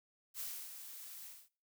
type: noise with ADSR envelope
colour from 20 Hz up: blue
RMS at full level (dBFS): -42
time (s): 0.34-1.49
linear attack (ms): 58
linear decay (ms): 290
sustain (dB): -8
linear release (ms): 240
effects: noise-tail reverb RT60 0.4 s tail -21 dB re dry